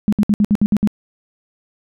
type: tone bursts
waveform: sine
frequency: 207.7 Hz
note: G#3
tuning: in tune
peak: -10 dBFS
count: 8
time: 0.08-0.874 s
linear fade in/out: 0 ms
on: 45 ms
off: 62 ms
effects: none